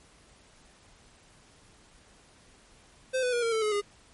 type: tone with pitch steps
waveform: square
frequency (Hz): 518 / 498 / 478.9 / 460.4 / 442.7 / 425.6 / 409.2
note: C5 / B4 / A#4 / A#4 / A4 / G#4 / G#4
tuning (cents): -17 / +14 / +47 / -22 / +11 / +42 / -26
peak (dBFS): -26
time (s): 3.13-3.816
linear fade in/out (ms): 20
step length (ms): 98
effects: pink hiss -58 dBFS RMS until 4.13 s + MP3 48 kbps